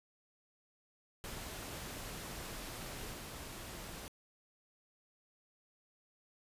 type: noise with level steps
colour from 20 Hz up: pink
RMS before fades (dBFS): -45 / -47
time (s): 1.24-4.08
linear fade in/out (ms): 0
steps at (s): 3.12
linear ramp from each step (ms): 20
effects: resampled to 32000 Hz